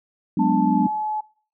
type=chord; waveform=sine; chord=G# half-diminished seventh; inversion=third; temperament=equal; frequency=185 / 207.7 / 246.9 / 293.7 Hz; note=F#3 / G#3 / B3 / D4; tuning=0 / 0 / 0 / 0 cents; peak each=-22 dBFS; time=0.37-0.87 s; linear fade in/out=5 ms
type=tone with pitch glide; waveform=sine; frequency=885 to 855.8 Hz; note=A5 to A5; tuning=+10 to -48 cents; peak=-22 dBFS; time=0.39-1.21 s; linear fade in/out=10 ms; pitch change=-58 cents; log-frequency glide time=0.49-0.87 s
effects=noise-tail reverb RT60 0.5 s tail -24 dB re dry